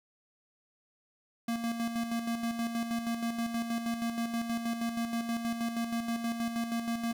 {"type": "tone with tremolo", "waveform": "square", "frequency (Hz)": 232.1, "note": "A#3", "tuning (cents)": -7, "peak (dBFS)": -30, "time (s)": [1.48, 7.13], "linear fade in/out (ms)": 5, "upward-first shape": "square", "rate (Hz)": 6.3, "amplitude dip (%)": 50, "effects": []}